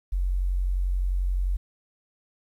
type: tone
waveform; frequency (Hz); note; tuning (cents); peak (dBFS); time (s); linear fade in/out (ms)
sine; 45.71; F#1; -20; -22; 0.12-1.57; 10
effects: 10-bit